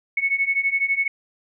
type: beating tone pair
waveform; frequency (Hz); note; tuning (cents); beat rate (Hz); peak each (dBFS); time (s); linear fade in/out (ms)
sine; 2200 / 2212; C#7 / C#7; -14 / -4; 12; -23 / -21; 0.17-1.08; 5
effects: none